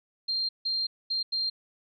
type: tone bursts at uneven times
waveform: sine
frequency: 4186 Hz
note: C8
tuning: in tune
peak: -26 dBFS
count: 4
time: 0.28-0.49 / 0.65-0.87 / 1.1-1.23 / 1.32-1.5 s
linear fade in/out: 10 ms
effects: none